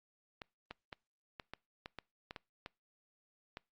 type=clicks; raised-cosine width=0.3 ms; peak=-28 dBFS; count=11; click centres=0.418 / 0.71 / 0.928 / 1.398 / 1.536 / 1.859 / 1.987 / 2.309 / 2.362 / 2.661 / 3.571 s; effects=noise-tail reverb RT60 0.3 s tail -26 dB re dry + Opus 48 kbps